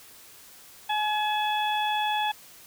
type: harmonic tone with a mistuned harmonic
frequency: 847 Hz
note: G#5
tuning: 34 cents sharp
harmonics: 1 / 2 / 3 / 4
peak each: -25 / -34 / -35 / -32 dBFS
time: 0.89-2.32 s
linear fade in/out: 10 ms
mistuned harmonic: 3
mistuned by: +31 cents
effects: white hiss -50 dBFS RMS until 2.66 s